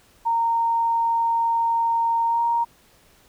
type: tone with pitch glide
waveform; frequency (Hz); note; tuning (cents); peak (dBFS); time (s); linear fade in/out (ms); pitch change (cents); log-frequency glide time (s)
sine; 923 to 934.3; A#5 to A#5; -17 to +4; -18; 0.25-2.65; 20; +21; 2.26-2.42
effects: pink hiss -56 dBFS RMS until 3.28 s